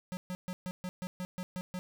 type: tone bursts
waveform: square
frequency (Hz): 182.3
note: F#3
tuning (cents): -25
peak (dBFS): -36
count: 10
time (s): 0.12-1.79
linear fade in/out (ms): 0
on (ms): 50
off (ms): 130
effects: none